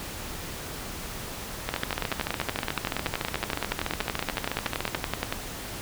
two click trains, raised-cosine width 0.3 ms, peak -11 / -10 dBFS, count 46 / 39, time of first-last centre 1.69-4.951 / 1.74-5.325 s, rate 13.8 / 10.6 Hz, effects pink hiss -37 dBFS RMS until 5.81 s

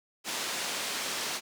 white band-pass noise, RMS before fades -34 dBFS, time 0.24-1.41 s, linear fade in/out 50 ms, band 210 to 6300 Hz, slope 12 dB/octave, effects none

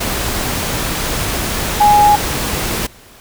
sine tone in noise, 830.6 Hz, G#5, in tune, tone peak -6 dBFS, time 1.8-2.16 s, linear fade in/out 10 ms, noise pink, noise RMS -19 dBFS, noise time 0-2.87 s, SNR +10 dB, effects pink hiss -42 dBFS RMS until 3.2 s

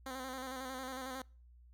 10% pulse tone with vibrato, 260.2 Hz, C4, 9 cents flat, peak -33 dBFS, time 0.06-1.22 s, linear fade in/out 2 ms, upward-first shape square, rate 11 Hz, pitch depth 38 cents each way, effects noise-tail reverb RT60 0.4 s tail -26 dB re dry + added 60 Hz sine -57 dBFS peak until 1.73 s

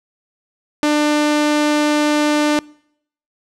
sawtooth tone, 298.3 Hz, D4, 27 cents sharp, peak -9 dBFS, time 0.83-2.59 s, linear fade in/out 0 ms, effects noise-tail reverb RT60 0.7 s tail -25 dB re dry + low-pass 8000 Hz 12 dB/octave

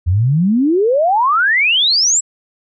sine exponential sweep, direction up, 82 to 7902 Hz, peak -10 dBFS, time 0.06-2.21 s, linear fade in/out 20 ms, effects none

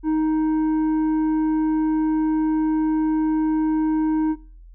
sine tone with tanh clipping, 312.5 Hz, D#4, 8 cents sharp, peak -19 dBFS, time 0.03-4.36 s, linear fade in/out 50 ms, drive 7 dB, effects noise-tail reverb RT60 0.5 s tail -24 dB re dry + added 42 Hz sine -41 dBFS peak until 4.74 s

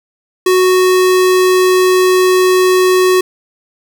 square tone, 369.3 Hz, F#4, 3 cents flat, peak -8 dBFS, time 0.46-3.21 s, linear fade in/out 5 ms, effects 8-bit

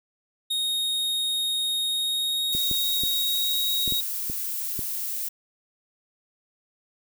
45% pulse tone with pitch glide, 3729 to 3794 Hz, A#7 to A#7, 0 to +30 cents, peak -23 dBFS, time 0.5-4.01 s, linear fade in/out 10 ms, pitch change +30 cents, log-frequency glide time 1.86-3.65 s
violet noise, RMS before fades -30 dBFS, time 2.52-5.29 s, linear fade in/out 10 ms
clicks, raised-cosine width 3 ms, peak -21 dBFS, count 7, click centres 2.55 / 2.713 / 3.036 / 3.878 / 3.923 / 4.299 / 4.792 s
effects none

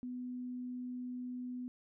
sine tone, 249.1 Hz, B3, 15 cents sharp, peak -39 dBFS, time 0.03-1.68 s, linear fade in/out 0 ms, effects none

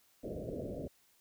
white low-pass noise, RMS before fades -41 dBFS, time 0.23-0.88 s, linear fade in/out 10 ms, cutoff 640 Hz, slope 96 dB/octave, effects white hiss -69 dBFS RMS until 1.2 s

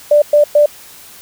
sine tone bursts, 590 Hz, D5, 8 cents sharp, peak -5 dBFS, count 3, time 0.11-0.66 s, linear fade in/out 5 ms, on 110 ms, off 110 ms, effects white hiss -38 dBFS RMS until 1.21 s

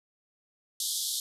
pink band-pass noise, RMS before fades -32 dBFS, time 0.8-1.2 s, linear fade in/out 2 ms, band 3300 to 13000 Hz, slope 96 dB/octave, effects none

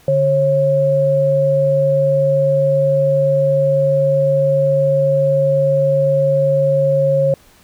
sine tone pair together, 145.37 / 543 Hz, D3 / C#5, -17 / -36 cents, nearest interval octave + major seventh, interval 2281 cents, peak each -18 / -12 dBFS, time 0.08-7.34 s, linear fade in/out 2 ms, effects pink hiss -49 dBFS RMS until 7.63 s

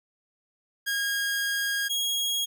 sawtooth tone pair in turn, 1631 / 3296 Hz, G#6 / G#7, -32 / -14 cents, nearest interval octave, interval 1218 cents, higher second, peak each -22 dBFS, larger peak neither, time 0.86-1.89 / 1.89-2.46 s, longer first, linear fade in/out 20 ms, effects none

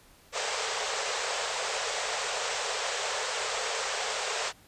pink band-pass noise, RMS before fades -32 dBFS, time 0.32-4.53 s, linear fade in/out 50 ms, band 420 to 8300 Hz, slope 96 dB/octave, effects pink hiss -58 dBFS RMS until 4.67 s + resampled to 32000 Hz

